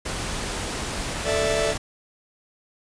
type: noise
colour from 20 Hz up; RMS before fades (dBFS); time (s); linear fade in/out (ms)
pink; -29; 0.05-1.78; 10
type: chord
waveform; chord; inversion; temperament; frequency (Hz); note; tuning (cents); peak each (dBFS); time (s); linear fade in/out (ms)
45% pulse; A suspended fourth; none; just; 440 / 586.7 / 660; A4 / D5 / E5; 0 / -2 / +2; -26; 1.24-1.75; 50
effects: resampled to 22050 Hz